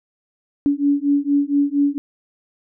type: beating tone pair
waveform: sine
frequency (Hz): 282.8 / 287.1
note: C#4 / D4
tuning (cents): +35 / -39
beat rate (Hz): 4.3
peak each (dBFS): -18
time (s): 0.66-1.98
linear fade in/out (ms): 0
effects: none